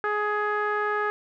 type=tone with low-pass filter; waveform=sawtooth; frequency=418.6 Hz; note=G#4; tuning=14 cents sharp; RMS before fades=-26 dBFS; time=0.04-1.1 s; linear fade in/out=0 ms; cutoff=1500 Hz; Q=9.3; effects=none